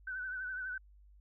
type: tone with vibrato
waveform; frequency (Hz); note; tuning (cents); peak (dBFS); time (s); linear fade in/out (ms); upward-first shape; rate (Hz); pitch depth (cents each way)
sine; 1509; F#6; +34; -37; 0.07-0.78; 5; triangle; 12; 62
effects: added 50 Hz sine -57 dBFS peak until 1.2 s